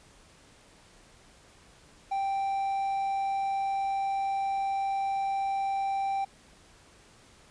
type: tone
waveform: triangle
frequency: 784 Hz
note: G5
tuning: in tune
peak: -25 dBFS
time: 2.11-6.25 s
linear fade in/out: 10 ms
effects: pink hiss -57 dBFS RMS until 7.5 s + resampled to 22050 Hz